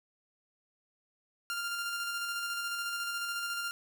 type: tone with tremolo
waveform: sawtooth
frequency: 1396 Hz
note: F6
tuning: 1 cent flat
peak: -29 dBFS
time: 1.5-3.71 s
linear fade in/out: 0 ms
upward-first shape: square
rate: 14 Hz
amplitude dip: 25%
effects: none